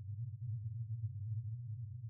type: band-pass noise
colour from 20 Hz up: white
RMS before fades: -43 dBFS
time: 0-2.09 s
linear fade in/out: 0 ms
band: 100 to 120 Hz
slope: 96 dB/octave
effects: none